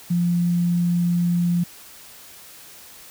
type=tone; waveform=sine; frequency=173.9 Hz; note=F3; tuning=7 cents flat; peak=-17 dBFS; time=0.1-1.64 s; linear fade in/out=10 ms; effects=white hiss -44 dBFS RMS until 3.1 s